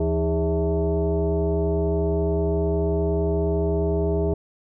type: tone with frequency modulation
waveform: sine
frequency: 166.6 Hz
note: E3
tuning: 19 cents sharp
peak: -19 dBFS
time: 0-4.34 s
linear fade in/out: 5 ms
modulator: 242 Hz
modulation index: 1.7
effects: none